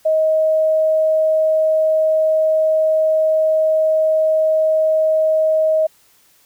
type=tone; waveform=sine; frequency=630 Hz; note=D#5; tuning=21 cents sharp; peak=-12 dBFS; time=0.05-5.87 s; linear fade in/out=10 ms; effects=white hiss -54 dBFS RMS until 6.45 s